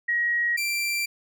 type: tone pair in turn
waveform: sine / sawtooth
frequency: 1897 / 2355 Hz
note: A#6 / D7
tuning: +30 / +4 cents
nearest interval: major third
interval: 374 cents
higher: second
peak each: -21 dBFS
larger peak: neither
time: 0.08-0.57 / 0.57-1.06 s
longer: neither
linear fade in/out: 10 ms
effects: none